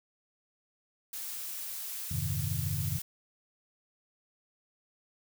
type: noise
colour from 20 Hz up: blue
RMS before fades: -39 dBFS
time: 1.13-3.02 s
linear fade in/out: 5 ms
type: chord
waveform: sine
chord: F minor seventh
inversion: none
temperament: equal with one note detuned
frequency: 89.35 / 103.83 / 130.81 / 155.56 Hz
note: F2 / Ab2 / C3 / Eb3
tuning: +40 / 0 / 0 / 0 cents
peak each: -36 dBFS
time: 2.11-2.99 s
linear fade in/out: 5 ms
effects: none